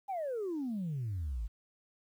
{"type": "exponential sweep", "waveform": "sine", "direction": "down", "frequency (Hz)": [821, 49], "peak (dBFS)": -32, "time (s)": [0.08, 1.48], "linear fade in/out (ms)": 20, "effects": ["tanh soft clip ceiling -31 dBFS", "11-bit"]}